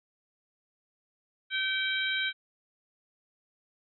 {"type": "harmonic tone with a mistuned harmonic", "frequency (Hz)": 770, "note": "G5", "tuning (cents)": -31, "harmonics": [2, 3, 4, 5], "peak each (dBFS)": [-31, -33, -34, -35], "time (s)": [1.5, 2.33], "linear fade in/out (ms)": 50, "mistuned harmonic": 4, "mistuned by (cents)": 44, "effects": []}